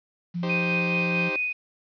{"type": "tone", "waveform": "sine", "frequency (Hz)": 173.7, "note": "F3", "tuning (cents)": -9, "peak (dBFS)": -26, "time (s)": [0.34, 1.3], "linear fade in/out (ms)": 20}
{"type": "chord", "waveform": "sawtooth", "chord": "C minor", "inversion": "first", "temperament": "equal", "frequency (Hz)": [311.1, 392, 523.3], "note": ["Eb4", "G4", "C5"], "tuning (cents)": [0, 0, 0], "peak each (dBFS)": [-32, -30, -28], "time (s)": [0.43, 1.36], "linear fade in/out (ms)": 2}
{"type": "tone with tremolo", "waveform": "sine", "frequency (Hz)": 2489, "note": "D#7", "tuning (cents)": 0, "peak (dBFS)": -23, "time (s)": [0.49, 1.53], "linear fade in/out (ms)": 10, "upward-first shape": "sine", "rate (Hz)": 4.6, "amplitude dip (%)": 35}
{"effects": ["resampled to 11025 Hz", "9-bit"]}